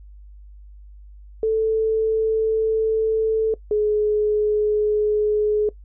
sine tone pair in turn, 441 / 422.4 Hz, A4 / G#4, +4 / +29 cents, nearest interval minor second, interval 75 cents, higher first, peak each -16 dBFS, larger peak neither, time 1.43-3.54 / 3.71-5.69 s, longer first, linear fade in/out 2 ms, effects noise-tail reverb RT60 0.1 s tail -20 dB re dry + added 50 Hz sine -40 dBFS peak until 5.84 s

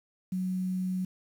sine tone with quantisation, 185 Hz, F#3, in tune, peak -28 dBFS, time 0.32-1.05 s, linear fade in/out 5 ms, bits 9, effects none

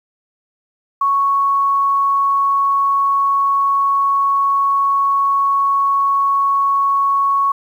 sine tone, 1108.7 Hz, C#6, in tune, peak -12 dBFS, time 1.01-7.52 s, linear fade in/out 5 ms, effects 8-bit

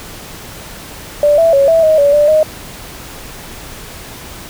sine tone with pitch steps, 587 / 661 / 554 / 656 / 628 / 571 / 590 / 621 Hz, D5 / E5 / C#5 / E5 / D#5 / D5 / D5 / D#5, -1 / +5 / -1 / -9 / +16 / -49 / +8 / -3 cents, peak -6 dBFS, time 1.23-2.43 s, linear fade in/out 2 ms, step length 150 ms, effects pink hiss -31 dBFS RMS until 4.49 s

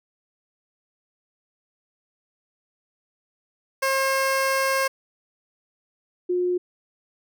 15% pulse / sine tone pair in turn, 536 / 358.6 Hz, C5 / F4, +42 / +46 cents, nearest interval perfect fifth, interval 696 cents, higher first, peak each -14 / -20 dBFS, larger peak first, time 3.82-4.88 / 6.29-6.58 s, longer first, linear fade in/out 10 ms, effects none

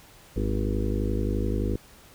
harmonic tone with a mistuned harmonic, 51.6 Hz, G#1, 10 cents flat, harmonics 1 / 2 / 4 / 5 / 6 / 7 / 8 / 9, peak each -27 / -30 / -33 / -34 / -35 / -35 / -36 / -37 dBFS, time 0.36-1.76 s, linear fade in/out 5 ms, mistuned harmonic 9, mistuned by +63 cents, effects pink hiss -52 dBFS RMS until 2.14 s

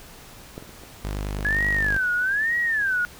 clicks, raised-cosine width 2 ms, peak -20 / -28 / -30 / -29 / -21 dBFS, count 5, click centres 0.579 / 0.625 / 0.693 / 0.836 / 1.392 s
sawtooth tone, 50.3 Hz, G1, 45 cents sharp, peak -23 dBFS, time 1.04-1.98 s, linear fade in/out 10 ms
sine tone with vibrato, 1661 Hz, G#6, in tune, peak -20 dBFS, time 1.45-3.05 s, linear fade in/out 0 ms, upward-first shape sine, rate 1.1 Hz, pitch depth 240 cents each way
effects pink hiss -45 dBFS RMS until 3.19 s

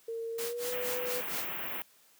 sine tone with pitch glide, 457.2 to 495.7 Hz, A#4 to B4, -34 to +6 cents, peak -34 dBFS, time 0.08-1.21 s, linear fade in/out 5 ms, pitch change +140 cents, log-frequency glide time 0.33-0.74 s
white noise with tremolo, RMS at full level -37 dBFS, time 0.38-1.5 s, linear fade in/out 5 ms, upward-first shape sine, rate 4.3 Hz, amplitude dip 95%
white band-stop noise, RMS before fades -37 dBFS, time 0.72-1.82 s, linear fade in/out 0 ms, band 3000 to 14000 Hz, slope 48 dB/octave
effects white hiss -63 dBFS RMS until 2.19 s + high-pass 150 Hz 12 dB/octave

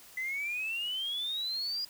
triangle exponential sweep, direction up, 2007 to 4912 Hz, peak -29 dBFS, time 0.17-1.85 s, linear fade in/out 5 ms, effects tanh soft clip ceiling -29 dBFS + white hiss -54 dBFS RMS until 1.89 s

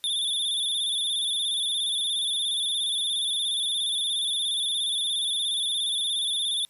square tone with vibrato, 3520 Hz, A7, in tune, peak -25 dBFS, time 0.04-6.65 s, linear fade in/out 0 ms, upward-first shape square, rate 17 Hz, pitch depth 46 cents each way, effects white hiss -63 dBFS RMS until 6.69 s + resampled to 32000 Hz

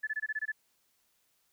sine tone bursts, 1732 Hz, A6, 28 cents flat, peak -30 dBFS, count 8, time 0.03-0.52 s, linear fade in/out 10 ms, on 42 ms, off 22 ms, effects white hiss -73 dBFS RMS until 1.52 s

